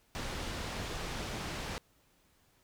pink low-pass noise, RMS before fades -39 dBFS, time 0.15-1.78 s, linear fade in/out 0 ms, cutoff 6100 Hz, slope 12 dB/octave, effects pink hiss -69 dBFS RMS until 2.63 s

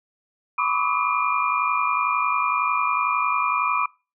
sine tone cluster, 998 / 1121 / 1172 / 1274 / 2408 Hz, B5 / C#6 / D6 / D#6 / D7, +18 / +19 / -4 / +41 / +43 cents, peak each -26 dBFS, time 0.58-3.86 s, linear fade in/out 5 ms, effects noise-tail reverb RT60 0.3 s tail -23 dB re dry

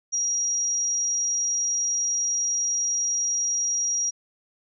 sine tone, 5710 Hz, F8, 37 cents sharp, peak -22 dBFS, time 0.12-4.11 s, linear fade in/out 20 ms, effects none

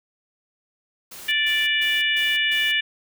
white noise bursts, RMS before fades -39 dBFS, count 5, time 1.11-2.72 s, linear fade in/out 10 ms, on 210 ms, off 140 ms
harmonic tone, 586 Hz, D5, 4 cents flat, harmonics 3 / 4 / 5 / 6, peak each -23 / -24 / -23 / -29 dBFS, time 1.28-2.81 s, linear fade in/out 10 ms
effects none

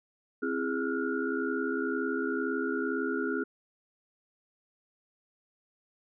sine tone cluster, 263.3 / 334.5 / 412.2 / 1376 / 1438 Hz, C4 / E4 / G#4 / F6 / F#6, +11 / +25 / -13 / -26 / -50 cents, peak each -33 / -35 / -33 / -40 / -36 dBFS, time 0.42-3.44 s, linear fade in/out 10 ms, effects none

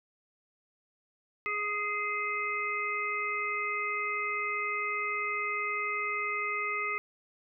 harmonic tone with a mistuned harmonic, 415.3 Hz, G#4, in tune, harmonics 1 / 3 / 5 / 6, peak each -41 / -34 / -33 / -37 dBFS, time 1.46-6.98 s, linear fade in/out 0 ms, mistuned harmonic 6, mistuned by +36 cents, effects none

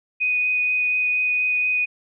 sine tone with vibrato, 2489 Hz, D#7, in tune, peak -18 dBFS, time 0.2-1.86 s, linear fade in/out 20 ms, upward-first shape sine, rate 4.2 Hz, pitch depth 8 cents each way, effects none

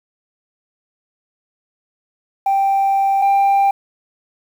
sine tone pair in turn, 785 / 791.8 Hz, G5 / G5, +2 / +17 cents, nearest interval unison, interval 15 cents, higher second, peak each -11 / -8 dBFS, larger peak second, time 2.46-3.22 / 3.22-3.71 s, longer first, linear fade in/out 5 ms, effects tanh soft clip ceiling -10 dBFS + 7-bit

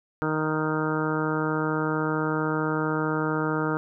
harmonic tone, 155.56 Hz, D#3, in tune, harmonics 1 / 2 / 3 / 4 / 5 / 6 / 7 / 8 / 9 / 10, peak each -30 / -28 / -30 / -37 / -39 / -34 / -42 / -33 / -33 / -39 dBFS, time 0.22-3.77 s, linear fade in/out 0 ms, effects none

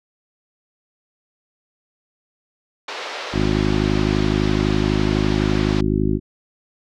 pink band-pass noise, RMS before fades -30 dBFS, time 2.88-5.81 s, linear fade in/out 5 ms, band 460 to 4900 Hz, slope 24 dB/octave
harmonic tone, 51.91 Hz, G#1, in tune, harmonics 1 / 2 / 3 / 4 / 5 / 6 / 7, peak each -24 / -24 / -24 / -24 / -24 / -24 / -24 dBFS, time 3.32-6.2 s, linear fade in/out 50 ms
effects none

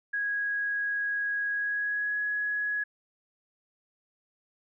sine tone with pitch glide, 1654 to 1678.1 Hz, G#6 to G#6, -8 to +18 cents, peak -27 dBFS, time 0.13-2.84 s, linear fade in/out 10 ms, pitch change +26 cents, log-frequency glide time 1.51-2.19 s, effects none

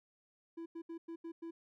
triangle tone bursts at uneven times, 332.3 Hz, E4, 14 cents sharp, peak -40 dBFS, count 6, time 0.57-0.66 / 0.75-0.82 / 0.89-0.98 / 1.08-1.16 / 1.24-1.32 / 1.42-1.51 s, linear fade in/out 10 ms, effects none

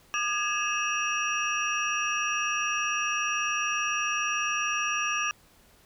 sine tone cluster, 1212 / 1667 / 2585 / 2812 / 5730 Hz, D#6 / G#6 / E7 / F7 / F8, -46 / +6 / -34 / +11 / +44 cents, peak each -30 / -33 / -31 / -34 / -35 dBFS, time 0.14-5.31 s, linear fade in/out 0 ms, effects pink hiss -59 dBFS RMS until 5.85 s

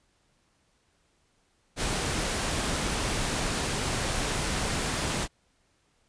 pink noise, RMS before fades -29 dBFS, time 1.76-5.28 s, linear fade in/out 50 ms, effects pink hiss -69 dBFS RMS until 6.08 s + resampled to 22050 Hz

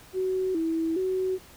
sine tone with vibrato, 349.2 Hz, F4, in tune, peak -24 dBFS, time 0.13-1.39 s, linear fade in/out 50 ms, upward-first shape square, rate 1.2 Hz, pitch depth 120 cents each way, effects pink hiss -51 dBFS RMS until 1.56 s

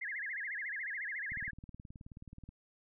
sine tone with vibrato, 1864.7 Hz, A#6, in tune, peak -37 dBFS, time 0.01-1.51 s, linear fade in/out 10 ms, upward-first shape sine, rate 14 Hz, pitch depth 240 cents each way
click train, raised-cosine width 5 ms, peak -37 dBFS, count 23, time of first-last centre 1.32-2.49 s, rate 18.8 Hz
effects none

